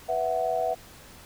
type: chord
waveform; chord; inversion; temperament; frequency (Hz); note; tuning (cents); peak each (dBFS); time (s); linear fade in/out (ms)
sine; B suspended fourth; none; equal with one note detuned; 493.9 / 659.3 / 743.8; B4 / E5 / F#5; 0 / 0 / +9; -31 / -27 / -28; 0.08-0.75; 20
effects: pink hiss -49 dBFS RMS until 1.25 s